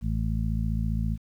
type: harmonic tone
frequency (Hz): 55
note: A1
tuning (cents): 0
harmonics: 1 / 2 / 3 / 4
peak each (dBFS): -27 / -30 / -32 / -33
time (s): 0.01-1.18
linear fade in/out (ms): 50
effects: 10-bit